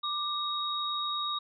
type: tone pair together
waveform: sine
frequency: 1183 / 3771 Hz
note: D6 / A#7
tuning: +12 / +19 cents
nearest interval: octave + minor sixth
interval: 2007 cents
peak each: -33 / -32 dBFS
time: 0.03-1.39 s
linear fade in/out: 10 ms
effects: none